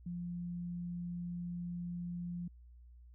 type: tone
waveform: sine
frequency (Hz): 174.61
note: F3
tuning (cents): 0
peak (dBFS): -38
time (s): 0.06-2.48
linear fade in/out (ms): 5
effects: added 60 Hz sine -54 dBFS peak until 3.14 s